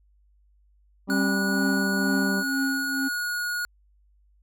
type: harmonic tone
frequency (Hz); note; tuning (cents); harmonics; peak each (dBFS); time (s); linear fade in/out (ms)
196; G3; 0; 1 / 2 / 3 / 4 / 5 / 6; -25 / -33 / -36 / -42 / -41 / -43; 1.07-2.44; 50
type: tone with tremolo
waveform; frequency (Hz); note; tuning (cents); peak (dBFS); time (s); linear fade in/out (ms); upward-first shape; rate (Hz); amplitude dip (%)
triangle; 269.6; C#4; -48; -21; 1.08-3.09; 20; triangle; 2.1; 75
type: tone with pitch glide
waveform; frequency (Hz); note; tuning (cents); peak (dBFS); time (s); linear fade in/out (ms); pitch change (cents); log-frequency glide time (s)
square; 1459 to 1446.4; F#6 to F#6; -25 to -40; -27; 1.1-3.65; 0; -15; 1.83-3.49
effects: added 50 Hz sine -58 dBFS peak until 4.42 s